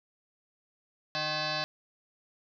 sine tone with frequency modulation, 1692 Hz, G#6, 32 cents sharp, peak -29 dBFS, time 1.15-1.64 s, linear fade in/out 0 ms, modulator 461 Hz, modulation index 6.8, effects none

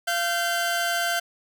sawtooth tone pair together, 690 / 1549 Hz, F5 / G6, -21 / -21 cents, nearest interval octave + major second, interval 1400 cents, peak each -22 dBFS, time 0.07-1.2 s, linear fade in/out 10 ms, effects none

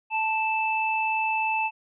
sine tone pair together, 880 / 2637 Hz, A5 / E7, 0 / 0 cents, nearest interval octave + perfect fifth, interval 1900 cents, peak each -25 / -26 dBFS, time 0.1-1.71 s, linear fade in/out 50 ms, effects none

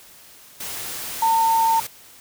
sine tone in noise, 905 Hz, A5, 48 cents sharp, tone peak -15 dBFS, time 1.22-1.8 s, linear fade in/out 5 ms, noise white, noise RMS -31 dBFS, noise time 0.6-1.87 s, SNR +13 dB, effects white hiss -47 dBFS RMS until 2.2 s

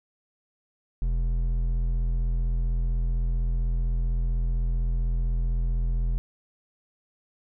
sine tone with hard clipping, 42.13 Hz, E1, 38 cents sharp, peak -24 dBFS, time 1.02-6.18 s, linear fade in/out 0 ms, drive 7 dB, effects none

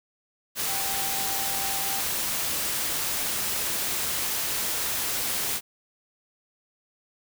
sine tone in noise, 784 Hz, G5, in tune, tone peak -35 dBFS, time 0.65-2.03 s, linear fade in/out 50 ms, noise white, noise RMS -28 dBFS, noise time 0.55-5.61 s, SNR -10 dB, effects none

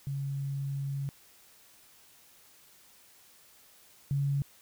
sine tone pair in turn, 138.59 / 140.28 Hz, C#3 / C#3, 0 / +21 cents, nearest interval unison, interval 21 cents, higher second, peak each -31 / -26 dBFS, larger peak second, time 0.07-1.09 / 4.11-4.42 s, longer first, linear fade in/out 0 ms, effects white hiss -59 dBFS RMS until 4.61 s

